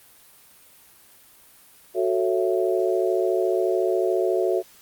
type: chord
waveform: sine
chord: F# minor seventh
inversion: none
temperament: just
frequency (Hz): 370 / 444 / 555 / 666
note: F#4 / A4 / C#5 / E5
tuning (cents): 0 / +16 / +2 / +18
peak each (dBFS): -22 / -26 / -28 / -26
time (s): 1.94-4.63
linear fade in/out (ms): 50
effects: white hiss -52 dBFS RMS until 4.81 s + Opus 32 kbps